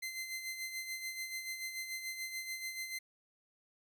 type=tone with tremolo; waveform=sawtooth; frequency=2070 Hz; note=C7; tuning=19 cents flat; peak=-34 dBFS; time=0.02-2.99 s; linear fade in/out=10 ms; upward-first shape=sine; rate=6.9 Hz; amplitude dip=55%; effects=none